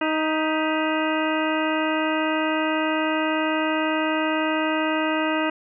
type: harmonic tone with a mistuned harmonic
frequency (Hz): 312.7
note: D#4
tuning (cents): +9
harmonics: 1 / 2 / 3 / 4 / 5 / 6 / 8 / 9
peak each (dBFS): -24 / -27 / -29 / -30 / -31 / -32 / -33 / -34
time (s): 0.01-5.5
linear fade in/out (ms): 5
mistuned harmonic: 6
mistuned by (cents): +80
effects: none